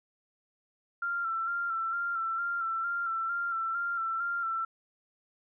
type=tone with vibrato; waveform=sine; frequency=1365 Hz; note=F6; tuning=40 cents flat; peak=-29 dBFS; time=1.02-4.65 s; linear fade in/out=5 ms; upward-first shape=square; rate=2.2 Hz; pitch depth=33 cents each way; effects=none